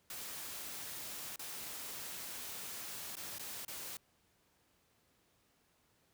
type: noise with dropouts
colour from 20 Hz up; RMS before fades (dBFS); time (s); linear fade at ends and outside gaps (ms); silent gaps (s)
white; -45; 0.1-3.97; 2; 1.36-1.393 / 3.155-3.168 / 3.384-3.394 / 3.65-3.68
effects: pink hiss -73 dBFS RMS until 6.13 s + high-pass 60 Hz 12 dB/octave